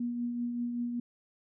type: tone with tremolo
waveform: sine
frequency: 240 Hz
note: B3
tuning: 49 cents flat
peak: -29 dBFS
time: 0-1 s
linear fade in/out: 5 ms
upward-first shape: triangle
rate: 5.2 Hz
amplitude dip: 40%
effects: none